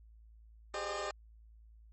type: chord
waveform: 20% pulse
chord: Ab major seventh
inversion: third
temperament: equal with one note detuned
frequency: 392 / 415.3 / 523.3 / 606.6 Hz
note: G4 / Ab4 / C5 / Eb5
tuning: 0 / 0 / 0 / -44 cents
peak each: -38 / -39 / -40 / -34 dBFS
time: 0.74-1.11 s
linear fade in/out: 2 ms
effects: added 55 Hz sine -55 dBFS peak until 1.92 s + MP3 32 kbps